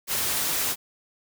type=noise; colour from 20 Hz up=white; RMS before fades=-26 dBFS; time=0.07-0.76 s; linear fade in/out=50 ms; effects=none